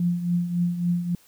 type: tone with tremolo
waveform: sine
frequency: 174.61 Hz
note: F3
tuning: in tune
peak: -18 dBFS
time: 0-1.15 s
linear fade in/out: 2 ms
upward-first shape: triangle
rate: 3.6 Hz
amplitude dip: 70%
effects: white hiss -57 dBFS RMS until 1.27 s